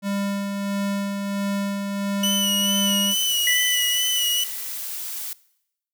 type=tone with tremolo; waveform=square; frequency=199.6 Hz; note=G3; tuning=32 cents sharp; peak=-23 dBFS; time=0.02-3.15 s; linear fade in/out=50 ms; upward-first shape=sine; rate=1.5 Hz; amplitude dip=35%
type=tone with vibrato; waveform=sawtooth; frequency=2960 Hz; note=F#7; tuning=in tune; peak=-17 dBFS; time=2.23-4.44 s; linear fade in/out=5 ms; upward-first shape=sine; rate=2.3 Hz; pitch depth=38 cents each way
type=noise; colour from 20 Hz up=blue; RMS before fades=-31 dBFS; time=3.11-5.33 s; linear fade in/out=2 ms
type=tone with exponential decay; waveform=square; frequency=1981 Hz; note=B6; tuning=5 cents sharp; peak=-19 dBFS; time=3.47-4.85 s; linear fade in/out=2 ms; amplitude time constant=300 ms
effects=noise-tail reverb RT60 0.8 s tail -21 dB re dry